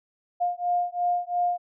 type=beating tone pair; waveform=sine; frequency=706 / 708.9 Hz; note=F5 / F5; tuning=+19 / +26 cents; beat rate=2.9 Hz; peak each=-26 dBFS; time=0.4-1.58 s; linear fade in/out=20 ms; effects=none